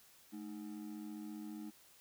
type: ring-modulated tone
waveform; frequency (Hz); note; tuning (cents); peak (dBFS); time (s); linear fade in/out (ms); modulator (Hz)
triangle; 262.3; C4; +4; -39; 0.32-1.71; 20; 47.4
effects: white hiss -64 dBFS RMS until 2 s